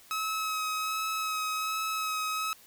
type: tone with vibrato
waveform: sawtooth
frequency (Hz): 1281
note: E6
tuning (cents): -50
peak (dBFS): -26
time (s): 0.11-2.53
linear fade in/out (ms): 0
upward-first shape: sine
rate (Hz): 1.3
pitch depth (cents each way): 16
effects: white hiss -56 dBFS RMS until 2.66 s